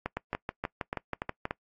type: two click trains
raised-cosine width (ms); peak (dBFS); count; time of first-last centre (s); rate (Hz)
0.5; -16 / -16; 6 / 9; 0.06-1.509 / 0.17-1.454; 3.45 / 6.23
effects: noise-tail reverb RT60 0.1 s tail -23 dB re dry + AAC 32 kbps